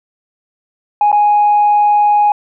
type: tone with dropouts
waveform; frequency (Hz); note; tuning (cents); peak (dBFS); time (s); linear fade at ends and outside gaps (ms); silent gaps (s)
sine; 830.6; G#5; 0; -6; 1.01-2.32; 2; 1.117-1.127
effects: tanh soft clip ceiling -4 dBFS